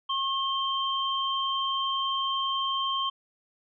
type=tone pair together; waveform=sine; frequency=1081 / 3142 Hz; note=C#6 / G7; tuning=-44 / +3 cents; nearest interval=octave + tritone; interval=1847 cents; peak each=-28 / -29 dBFS; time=0.09-3.1 s; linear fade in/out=10 ms; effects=none